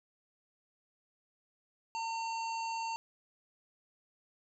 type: harmonic tone with a mistuned harmonic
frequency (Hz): 909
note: A#5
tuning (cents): -44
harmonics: 1 / 3 / 5 / 7 / 8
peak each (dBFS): -35 / -44 / -47 / -53 / -54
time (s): 1.95-2.96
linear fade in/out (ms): 0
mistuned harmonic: 8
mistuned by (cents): +22
effects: none